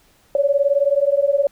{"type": "beating tone pair", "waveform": "sine", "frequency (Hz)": [554.4, 573.4], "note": ["C#5", "D5"], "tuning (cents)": [0, -42], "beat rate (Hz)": 19, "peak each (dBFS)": -17, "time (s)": [0.35, 1.47], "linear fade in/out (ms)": 2, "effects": ["pink hiss -56 dBFS RMS until 1.51 s"]}